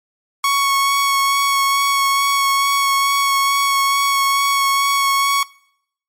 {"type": "tone with vibrato", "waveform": "sawtooth", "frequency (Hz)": 1108.7, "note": "C#6", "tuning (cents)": 0, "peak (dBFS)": -10, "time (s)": [0.44, 5.43], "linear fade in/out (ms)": 2, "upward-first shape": "sine", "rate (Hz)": 2.3, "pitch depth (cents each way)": 11, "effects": ["noise-tail reverb RT60 0.7 s tail -23 dB re dry", "MP3 64 kbps"]}